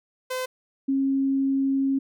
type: tone pair in turn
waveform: sawtooth / sine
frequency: 512 / 271.2 Hz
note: C5 / C#4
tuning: -38 / -38 cents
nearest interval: major seventh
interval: 1100 cents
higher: first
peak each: -23 / -20 dBFS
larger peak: second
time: 0.3-0.46 / 0.88-1.99 s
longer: second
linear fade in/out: 10 ms
effects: none